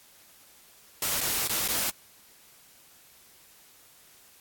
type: noise with dropouts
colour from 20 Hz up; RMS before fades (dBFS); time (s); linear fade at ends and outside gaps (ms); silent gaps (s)
white; -28; 1.02-1.9; 2; 1.206-1.212 / 1.476-1.494 / 1.678-1.685
effects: white hiss -56 dBFS RMS until 4.4 s + AAC 64 kbps